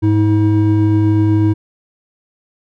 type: tone pair together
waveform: triangle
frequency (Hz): 103.83 / 319.5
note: G#2 / D#4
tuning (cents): 0 / +46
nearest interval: octave + perfect fifth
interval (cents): 1946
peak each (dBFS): -10 / -11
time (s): 0.02-1.54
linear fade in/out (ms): 20
effects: none